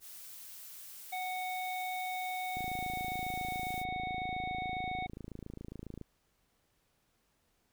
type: noise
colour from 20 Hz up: blue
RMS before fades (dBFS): -49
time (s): 0-3.85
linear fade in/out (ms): 50
type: harmonic tone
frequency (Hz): 740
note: F#5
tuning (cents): 0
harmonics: 1 / 3 / 5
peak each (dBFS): -36 / -41 / -49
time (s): 1.12-5.07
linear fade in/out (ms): 10
type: click train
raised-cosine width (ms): 3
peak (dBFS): -31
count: 95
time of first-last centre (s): 2.57-6.013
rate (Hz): 27.3
effects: pink hiss -75 dBFS RMS until 7.72 s